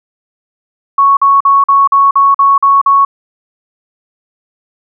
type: tone bursts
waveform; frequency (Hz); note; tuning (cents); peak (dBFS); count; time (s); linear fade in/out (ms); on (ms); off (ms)
sine; 1108.7; C#6; 0; -4; 9; 0.98-3.05; 5; 190; 45
effects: none